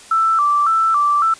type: tone with vibrato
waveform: sine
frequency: 1244.5 Hz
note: D#6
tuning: in tune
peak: -12 dBFS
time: 0.11-1.34 s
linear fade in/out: 5 ms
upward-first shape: square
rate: 1.8 Hz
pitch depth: 110 cents each way
effects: white hiss -41 dBFS RMS until 1.39 s + resampled to 22050 Hz